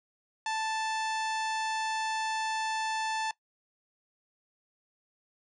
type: harmonic tone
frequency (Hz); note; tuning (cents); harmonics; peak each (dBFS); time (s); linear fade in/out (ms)
880; A5; 0; 1 / 2 / 3 / 4 / 5 / 6 / 7 / 8 / 10; -31 / -37 / -41 / -43 / -45 / -47 / -48 / -49 / -51; 0.46-3.31; 2
effects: noise-tail reverb RT60 0.1 s tail -19 dB re dry